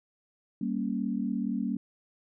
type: chord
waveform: sine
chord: G diminished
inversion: none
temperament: equal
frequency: 196 / 233.1 / 277.2 Hz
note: G3 / Bb3 / Db4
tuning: 0 / 0 / 0 cents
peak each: -32 / -31 / -34 dBFS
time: 0.61-1.77 s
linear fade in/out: 5 ms
effects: none